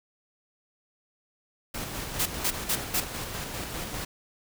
pink noise with tremolo, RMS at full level -34 dBFS, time 1.74-4.05 s, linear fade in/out 5 ms, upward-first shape square, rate 5 Hz, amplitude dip 30%
white noise bursts, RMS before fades -26 dBFS, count 4, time 2.19-3.006 s, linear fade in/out 10 ms, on 69 ms, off 180 ms
effects none

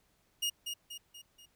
sawtooth tone with echo, 2859 Hz, F7, 40 cents sharp, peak -27 dBFS, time 0.42-0.5 s, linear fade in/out 10 ms, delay 240 ms, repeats 4, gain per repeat -6 dB, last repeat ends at 1.46 s, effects pink hiss -72 dBFS RMS until 1.55 s

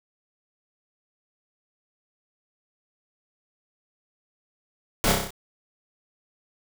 pink noise with echo, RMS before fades -22 dBFS, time 5.04-5.12 s, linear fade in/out 0 ms, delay 31 ms, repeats 6, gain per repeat -3 dB, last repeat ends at 5.306 s, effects none

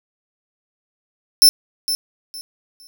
sawtooth tone with echo, 5320 Hz, E8, 15 cents sharp, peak -4 dBFS, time 1.42-1.49 s, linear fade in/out 0 ms, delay 460 ms, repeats 3, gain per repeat -12 dB, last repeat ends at 2.87 s, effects none

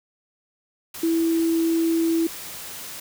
sine tone in noise, 329.6 Hz, E4, in tune, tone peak -18 dBFS, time 1.03-2.27 s, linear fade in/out 5 ms, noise white, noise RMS -36 dBFS, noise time 0.94-3 s, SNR +15 dB, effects none

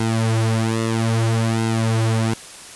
sawtooth tone with flanger, 112.9 Hz, A2, 45 cents sharp, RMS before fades -19 dBFS, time 0-2.34 s, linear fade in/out 5 ms, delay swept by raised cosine 1.7 to 7.6 ms, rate 0.61 Hz, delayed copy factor -0.9, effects white hiss -38 dBFS RMS until 2.75 s + resampled to 24000 Hz

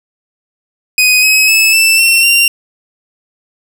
sawtooth tone with pitch steps, 2500 / 2551 / 2603 / 2656 / 2711 / 2766 Hz, D#7 / D#7 / E7 / E7 / E7 / F7, +8 / +43 / -22 / +12 / +48 / -17 cents, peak -3 dBFS, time 0.98-2.48 s, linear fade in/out 2 ms, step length 250 ms, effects none

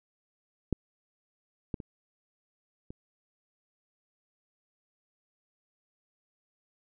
clicks, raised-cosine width 3 ms, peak -14 / -19 / -27 / -29 dBFS, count 4, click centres 0.727 / 1.742 / 1.802 / 2.905 s, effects none

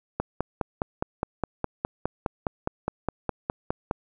click train, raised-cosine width 1 ms, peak -11 dBFS, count 19, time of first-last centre 0.2-3.911 s, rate 4.85 Hz, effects none

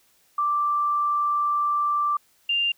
sine tone pair in turn, 1174.7 / 2794 Hz, D6 / F7, 0 / 0 cents, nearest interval octave + minor third, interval 1500 cents, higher second, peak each -20 dBFS, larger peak neither, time 0.38-2.17 / 2.49-2.72 s, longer first, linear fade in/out 5 ms, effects white hiss -62 dBFS RMS until 2.77 s

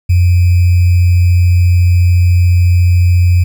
sine tone with sample-and-hold, 88.6 Hz, F2, 25 cents sharp, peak -5 dBFS, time 0.09-3.44 s, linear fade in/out 10 ms, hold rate 2450 Hz, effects none

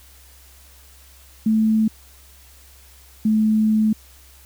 sine tone pair in turn, 219 / 216.7 Hz, A3 / A3, -8 / -26 cents, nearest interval unison, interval 18 cents, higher first, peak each -14 dBFS, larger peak neither, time 1.46-1.88 / 3.25-3.93 s, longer second, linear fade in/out 5 ms, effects added 66 Hz sine -48 dBFS peak until 4.45 s + white hiss -50 dBFS RMS until 4.45 s

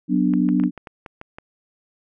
sine chord, B minor, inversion second, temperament equal, 185 / 246.9 / 293.7 Hz, F#3 / B3 / D4, 0 / 0 / 0 cents, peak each -20 dBFS, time 0.08-0.71 s, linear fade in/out 50 ms
clicks, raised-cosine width 0.5 ms, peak -21 dBFS, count 9, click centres 0.337 / 0.489 / 0.599 / 0.637 / 0.777 / 0.872 / 1.062 / 1.214 / 1.385 s
effects none

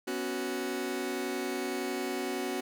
sawtooth chord, B suspended second, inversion none, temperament just, 246.9 / 277.8 / 370.4 Hz, B3 / C#4 / F#4, 0 / +4 / +2 cents, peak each -34 / -33 / -30 dBFS, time 0.07-2.61 s, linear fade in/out 10 ms, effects none

